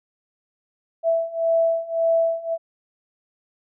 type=beating tone pair; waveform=sine; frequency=660 / 661.8 Hz; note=E5 / E5; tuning=+2 / +7 cents; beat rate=1.8 Hz; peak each=-22 / -20 dBFS; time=1.03-2.58 s; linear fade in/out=50 ms; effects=none